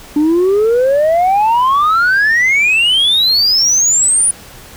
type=exponential sweep; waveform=sine; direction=up; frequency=290.7 to 9800 Hz; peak=-6 dBFS; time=0.16-4.31 s; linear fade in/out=5 ms; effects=tanh soft clip ceiling -7 dBFS + pink hiss -36 dBFS RMS until 4.76 s